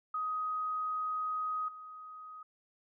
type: tone with level steps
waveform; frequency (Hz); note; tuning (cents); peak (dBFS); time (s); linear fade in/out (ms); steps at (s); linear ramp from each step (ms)
sine; 1255; D#6; +15; -32 / -45; 0.14-2.43; 5; 1.68; 5
effects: none

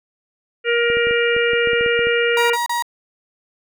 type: harmonic tone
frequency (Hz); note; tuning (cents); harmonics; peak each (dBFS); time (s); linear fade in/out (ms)
471.6; A#4; +20; 1 / 3 / 4 / 5 / 6; -17 / -22 / -23 / -24 / -25; 0.64-2.57; 50
type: clicks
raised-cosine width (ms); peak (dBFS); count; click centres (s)
2; -18; 12; 0.901 / 0.97 / 1.07 / 1.11 / 1.365 / 1.534 / 1.673 / 1.733 / 1.81 / 1.862 / 1.992 / 2.07
type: tone bursts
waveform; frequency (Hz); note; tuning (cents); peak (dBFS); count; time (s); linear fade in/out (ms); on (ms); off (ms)
35% pulse; 952; A#5; +36; -17; 3; 2.37-2.824; 2; 130; 32
effects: none

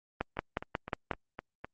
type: two click trains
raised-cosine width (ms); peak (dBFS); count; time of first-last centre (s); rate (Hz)
0.5; -15 / -24; 6 / 6; 0.21-1.113 / 0.37-1.646; 5.54 / 3.92
effects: Opus 32 kbps

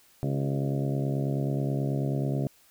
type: harmonic tone with a mistuned harmonic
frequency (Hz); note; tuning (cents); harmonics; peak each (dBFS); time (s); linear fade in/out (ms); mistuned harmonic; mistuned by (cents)
69.3; C#2; 0; 2 / 3 / 4 / 5 / 6 / 7 / 8 / 9 / 10; -27 / -35 / -34 / -39 / -38 / -44 / -41 / -40 / -45; 0.23-2.47; 0; 6; -46
effects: white hiss -60 dBFS RMS until 2.7 s

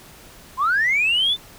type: linear sweep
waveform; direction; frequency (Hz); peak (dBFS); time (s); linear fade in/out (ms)
sine; up; 994 to 3590; -15; 0.57-1.37; 50
effects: tanh soft clip ceiling -12 dBFS + pink hiss -45 dBFS RMS until 1.58 s

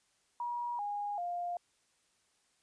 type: tone with pitch steps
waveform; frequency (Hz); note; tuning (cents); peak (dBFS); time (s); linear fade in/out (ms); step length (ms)
sine; 959 / 820.5 / 702; A#5 / G#5 / F5; +49 / -21 / +9; -34; 0.4-1.57; 2; 390
effects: white hiss -73 dBFS RMS until 2.62 s + resampled to 22050 Hz

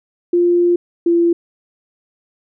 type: tone pair in turn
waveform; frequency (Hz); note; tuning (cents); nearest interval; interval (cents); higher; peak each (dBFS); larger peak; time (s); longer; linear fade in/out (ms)
sine; 349.2 / 341; F4 / F4; 0 / -41; unison; 41; first; -10; neither; 0.33-0.76 / 1.06-1.33; first; 5
effects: none

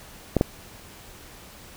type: clicks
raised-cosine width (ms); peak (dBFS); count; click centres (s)
2; -5; 2; 0.367 / 0.411
effects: pink hiss -46 dBFS RMS until 1.76 s

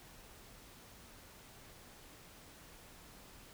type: silence
effects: pink hiss -57 dBFS RMS until 3.53 s

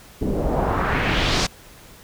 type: noise with low-pass filter sweep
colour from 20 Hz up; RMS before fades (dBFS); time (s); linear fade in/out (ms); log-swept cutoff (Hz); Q
pink; -21; 0.21-1.47; 10; 330 to 6100; 1.8
effects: pink hiss -46 dBFS RMS until 2.03 s

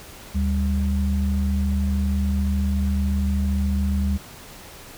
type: tone pair together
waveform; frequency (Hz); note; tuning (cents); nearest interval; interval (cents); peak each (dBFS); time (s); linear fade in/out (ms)
sine; 73.98 / 197.5; D2 / G3; +13 / +13; octave + perfect fourth; 1700; -20 / -24; 0.34-4.18; 20
effects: pink hiss -42 dBFS RMS until 4.97 s

